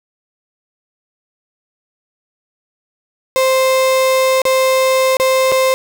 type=tone with dropouts; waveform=35% pulse; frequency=523.3 Hz; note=C5; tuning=in tune; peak=-9 dBFS; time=3.36-5.74 s; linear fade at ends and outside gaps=0 ms; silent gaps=4.418-4.453 / 5.169-5.199 / 5.518-5.522 s; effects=none